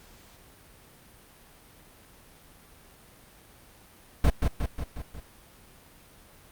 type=noise with echo; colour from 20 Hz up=brown; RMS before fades=-19 dBFS; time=4.24-4.3 s; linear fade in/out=2 ms; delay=180 ms; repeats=5; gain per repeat=-4 dB; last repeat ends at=5.2 s; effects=pink hiss -54 dBFS RMS until 6.51 s + Opus 48 kbps